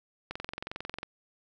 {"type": "click train", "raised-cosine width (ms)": 0.3, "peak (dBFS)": -20, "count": 17, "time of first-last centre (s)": [0.31, 1.031], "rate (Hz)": 22.2, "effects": []}